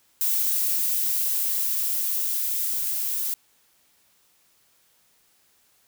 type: noise with level ramp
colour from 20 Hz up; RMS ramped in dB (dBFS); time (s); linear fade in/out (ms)
violet; -23 to -27; 0.21-3.34; 0
effects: white hiss -63 dBFS RMS until 5.87 s